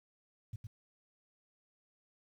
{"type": "tone with echo", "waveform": "sine", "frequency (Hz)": 107.9, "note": "A2", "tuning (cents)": -33, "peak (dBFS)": -38, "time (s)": [0.53, 0.56], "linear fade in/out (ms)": 5, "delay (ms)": 110, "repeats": 1, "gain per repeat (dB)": -3, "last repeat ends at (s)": 0.67, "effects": ["11-bit"]}